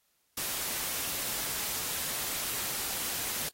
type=noise; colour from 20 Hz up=white; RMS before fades=-34 dBFS; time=0.37-3.49 s; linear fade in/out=5 ms; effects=white hiss -73 dBFS RMS until 3.53 s + AAC 48 kbps